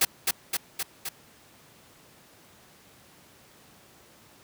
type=noise with echo; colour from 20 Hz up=white; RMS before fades=-21 dBFS; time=0.01-0.05 s; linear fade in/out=5 ms; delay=260 ms; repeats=4; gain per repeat=-3 dB; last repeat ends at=1.09 s; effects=pink hiss -55 dBFS RMS until 4.43 s + high-pass 100 Hz 12 dB/octave